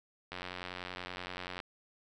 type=click train; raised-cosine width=0.3 ms; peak=-24 dBFS; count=117; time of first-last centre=0.32-1.602 s; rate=90.5 Hz; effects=none

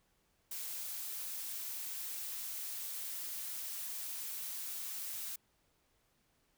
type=noise; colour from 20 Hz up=blue; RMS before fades=-42 dBFS; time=0.51-5.36 s; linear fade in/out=5 ms; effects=pink hiss -75 dBFS RMS until 6.57 s

